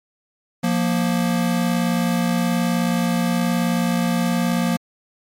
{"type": "tone pair together", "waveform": "square", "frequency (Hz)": [175.8, 234.7], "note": ["F3", "A#3"], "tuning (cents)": [12, 12], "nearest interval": "perfect fourth", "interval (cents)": 500, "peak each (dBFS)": -21, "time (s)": [0.63, 4.77], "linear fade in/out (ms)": 10, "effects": ["MP3 64 kbps"]}